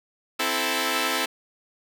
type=chord; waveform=5% pulse; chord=A minor; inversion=first; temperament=equal; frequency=261.6 / 329.6 / 440 Hz; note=C4 / E4 / A4; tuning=0 / 0 / 0 cents; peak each=-16 dBFS; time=0.39-1.26 s; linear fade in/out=10 ms; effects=none